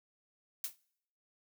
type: noise with exponential decay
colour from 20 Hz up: blue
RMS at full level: -33 dBFS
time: 0.64-0.76 s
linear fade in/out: 2 ms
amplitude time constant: 26 ms
effects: noise-tail reverb RT60 0.7 s tail -24 dB re dry